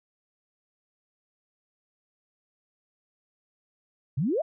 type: exponential sweep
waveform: sine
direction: up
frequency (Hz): 118.2 to 702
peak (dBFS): -23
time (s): 4.17-4.42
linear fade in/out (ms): 10
effects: none